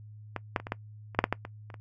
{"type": "clicks", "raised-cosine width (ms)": 0.5, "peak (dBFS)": [-17, -11, -25, -22, -14, -26, -6, -8, -11, -23, -30, -28], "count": 12, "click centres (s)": [0.363, 0.562, 0.6, 0.669, 0.721, 1.148, 1.19, 1.241, 1.326, 1.451, 1.702, 1.742], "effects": ["noise-tail reverb RT60 0.1 s tail -21 dB re dry", "added 106 Hz sine -45 dBFS peak until 1.8 s"]}